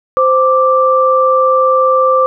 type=tone pair together; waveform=sine; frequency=520 / 1174.7 Hz; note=C5 / D6; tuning=-11 / 0 cents; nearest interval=octave + major second; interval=1411 cents; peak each=-10 dBFS; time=0.17-2.26 s; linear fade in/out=0 ms; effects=none